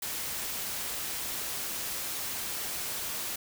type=noise; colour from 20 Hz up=white; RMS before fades=-35 dBFS; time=0.02-3.36 s; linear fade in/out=5 ms; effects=none